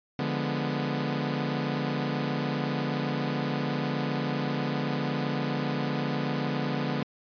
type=chord; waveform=sawtooth; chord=D diminished seventh; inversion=none; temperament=equal; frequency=146.83 / 174.61 / 207.7 / 246.9 Hz; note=D3 / F3 / Ab3 / Cb4; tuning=0 / 0 / 0 / 0 cents; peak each=-27 / -32 / -31 / -28 dBFS; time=0.19-7.03 s; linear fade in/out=2 ms; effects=resampled to 11025 Hz